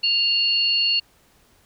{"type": "tone pair together", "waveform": "sine", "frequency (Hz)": [2794, 4382], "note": ["F7", "C#8"], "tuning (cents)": [0, -21], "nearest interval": "minor sixth", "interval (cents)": 779, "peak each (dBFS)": -20, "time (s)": [0.03, 1], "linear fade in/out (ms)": 10, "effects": ["pink hiss -58 dBFS RMS until 1.65 s"]}